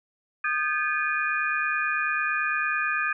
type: tone cluster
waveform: sine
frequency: 1226 / 1567 / 1716 / 2453 Hz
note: D#6 / G6 / A6 / D#7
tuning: -26 / -1 / -44 / -25 cents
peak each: -29 dBFS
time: 0.44-3.13 s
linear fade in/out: 5 ms
effects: none